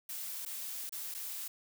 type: noise with dropouts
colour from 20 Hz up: blue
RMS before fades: -41 dBFS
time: 0.09-1.48 s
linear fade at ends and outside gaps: 5 ms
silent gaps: 0.452-0.46 / 0.894-0.923 / 1.142-1.147 s
effects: none